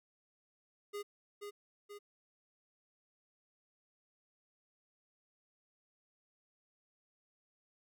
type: tone with echo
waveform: square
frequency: 410 Hz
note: G#4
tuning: 22 cents flat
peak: -40 dBFS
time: 0.93-1.03 s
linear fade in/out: 20 ms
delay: 480 ms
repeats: 2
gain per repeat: -4 dB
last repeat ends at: 1.99 s
effects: none